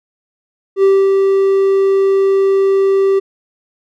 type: tone with ADSR envelope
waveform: triangle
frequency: 389.7 Hz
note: G4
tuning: 10 cents flat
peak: -4 dBFS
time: 0.76-3.2 s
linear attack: 72 ms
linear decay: 250 ms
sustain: -3 dB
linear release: 17 ms
effects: none